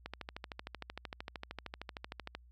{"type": "click train", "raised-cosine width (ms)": 0.3, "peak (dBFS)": -25, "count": 31, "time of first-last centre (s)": [0.06, 2.35], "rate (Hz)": 13.1, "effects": ["added 60 Hz sine -57 dBFS peak until 2.51 s"]}